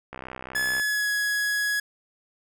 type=click train; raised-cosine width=0.5 ms; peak=-21 dBFS; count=44; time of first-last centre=0.13-0.798 s; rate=64.4 Hz
type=tone with pitch glide; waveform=45% pulse; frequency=1711 to 1673.9 Hz; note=A6 to G#6; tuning=-49 to +13 cents; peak=-23 dBFS; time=0.55-1.8 s; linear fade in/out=5 ms; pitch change=-38 cents; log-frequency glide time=0.74-1.1 s
effects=none